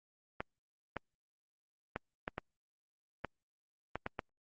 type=clicks; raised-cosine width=0.5 ms; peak=-21 dBFS; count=9; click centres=0.405 / 0.967 / 1.961 / 2.279 / 2.381 / 3.247 / 3.956 / 4.064 / 4.192 s; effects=Opus 32 kbps